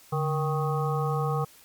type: harmonic tone with a mistuned harmonic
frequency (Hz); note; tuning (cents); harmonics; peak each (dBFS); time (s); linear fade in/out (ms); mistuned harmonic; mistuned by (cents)
156.7; D#3; +13; 1 / 3 / 5 / 7 / 8; -26 / -31 / -33 / -34 / -35; 0.12-1.45; 10; 1; -140
effects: white hiss -54 dBFS RMS until 1.64 s + MP3 96 kbps